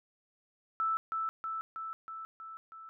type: tone with echo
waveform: sine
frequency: 1318.5 Hz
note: E6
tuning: in tune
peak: -28 dBFS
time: 0.8-0.97 s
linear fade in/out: 0 ms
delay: 320 ms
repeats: 6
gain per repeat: -3 dB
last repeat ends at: 2.89 s
effects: none